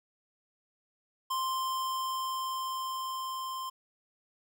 square tone with level ramp, 1046.5 Hz, C6, in tune, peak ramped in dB -30 to -36 dBFS, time 1.3-3.7 s, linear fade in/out 10 ms, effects 12-bit

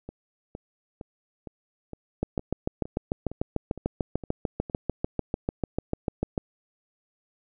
two click trains, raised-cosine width 2 ms, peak -12 / -24 dBFS, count 29 / 11, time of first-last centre 2.23-6.378 / 0.09-4.698 s, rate 6.75 / 2.17 Hz, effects none

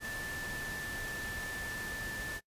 sine tone in noise, 1760 Hz, A6, in tune, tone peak -39 dBFS, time 0-2.41 s, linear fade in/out 50 ms, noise pink, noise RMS -43 dBFS, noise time 0-2.41 s, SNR +1 dB, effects noise-tail reverb RT60 0.1 s tail -21 dB re dry + resampled to 32000 Hz

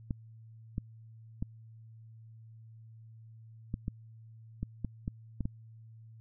clicks, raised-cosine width 5 ms, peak -21 dBFS, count 10, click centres 0.108 / 0.781 / 1.425 / 3.741 / 3.881 / 4.63 / 4.847 / 5.079 / 5.407 / 5.455 s, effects added 112 Hz sine -50 dBFS peak until 6.2 s

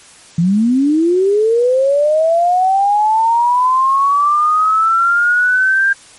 sine linear sweep, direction up, 161.6 to 1601 Hz, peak -9 dBFS, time 0.38-5.93 s, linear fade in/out 5 ms, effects white hiss -41 dBFS RMS until 6.18 s + MP3 48 kbps

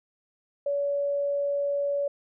sine tone, 568 Hz, C#5, 42 cents sharp, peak -24 dBFS, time 0.66-2.08 s, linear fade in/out 5 ms, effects none

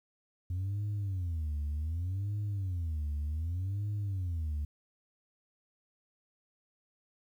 sine tone with vibrato, 87.31 Hz, F2, in tune, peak -29 dBFS, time 0.5-4.65 s, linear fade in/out 5 ms, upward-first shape sine, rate 0.66 Hz, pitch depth 300 cents each way, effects tanh soft clip ceiling -30 dBFS + 11-bit

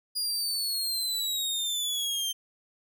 sawtooth exponential sweep, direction down, 4878 to 3136 Hz, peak -25 dBFS, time 0.15-2.33 s, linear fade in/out 20 ms, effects none

